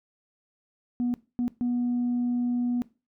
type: tone bursts at uneven times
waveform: sine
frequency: 243.5 Hz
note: B3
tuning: 24 cents flat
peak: -22 dBFS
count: 3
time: 1-1.14 / 1.39-1.48 / 1.61-2.82 s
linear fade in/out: 0 ms
effects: noise-tail reverb RT60 0.3 s tail -20 dB re dry + tanh soft clip ceiling -21 dBFS